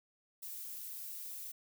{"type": "noise with flanger", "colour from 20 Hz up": "violet", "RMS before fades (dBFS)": -45, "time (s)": [0.42, 1.52], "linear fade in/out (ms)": 10, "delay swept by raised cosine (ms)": [1.7, 4], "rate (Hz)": 1.8, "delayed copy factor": -0.5, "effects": []}